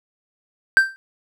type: tone with exponential decay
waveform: triangle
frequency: 1567 Hz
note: G6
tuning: 1 cent flat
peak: -4 dBFS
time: 0.77-0.96 s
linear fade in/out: 0 ms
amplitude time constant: 41 ms
effects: none